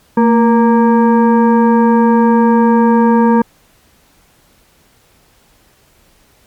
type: tone with frequency modulation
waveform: sine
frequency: 227.6 Hz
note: A#3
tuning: 41 cents flat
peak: -6 dBFS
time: 0.17-3.42 s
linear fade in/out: 5 ms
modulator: 701 Hz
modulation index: 0.93
effects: pink hiss -51 dBFS RMS until 6.46 s + MP3 96 kbps